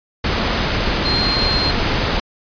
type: tone in noise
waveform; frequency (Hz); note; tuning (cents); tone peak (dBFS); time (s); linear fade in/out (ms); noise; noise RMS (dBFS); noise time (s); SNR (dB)
sine; 4186; C8; 0; -18; 1.05-1.71; 5; pink; -18; 0.24-2.2; -3
effects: resampled to 11025 Hz